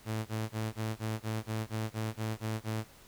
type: tone bursts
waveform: sawtooth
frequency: 110 Hz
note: A2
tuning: in tune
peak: -28 dBFS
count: 12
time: 0.05-2.845 s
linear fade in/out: 50 ms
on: 210 ms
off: 25 ms
effects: pink hiss -57 dBFS RMS until 3.07 s